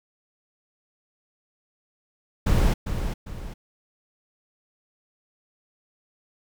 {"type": "noise with echo", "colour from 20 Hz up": "brown", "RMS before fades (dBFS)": -19, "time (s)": [2.46, 2.74], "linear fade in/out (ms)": 10, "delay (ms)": 400, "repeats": 2, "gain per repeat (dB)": -8, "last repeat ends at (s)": 3.54, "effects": []}